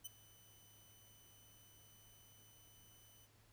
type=tone with ADSR envelope; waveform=5% pulse; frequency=3012 Hz; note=F#7; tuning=30 cents sharp; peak=-35 dBFS; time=0.04-3.28 s; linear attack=19 ms; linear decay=18 ms; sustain=-21 dB; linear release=39 ms; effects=added 106 Hz sine -70 dBFS peak until 3.52 s + pink hiss -71 dBFS RMS until 3.52 s